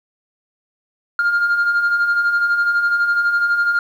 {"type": "beating tone pair", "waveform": "sine", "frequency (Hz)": [1396.9, 1408.9], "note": ["F6", "F6"], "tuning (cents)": [0, 15], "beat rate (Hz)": 12, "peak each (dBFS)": [-21, -13], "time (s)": [1.19, 3.79], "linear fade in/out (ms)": 2, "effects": ["tanh soft clip ceiling -11 dBFS", "8-bit"]}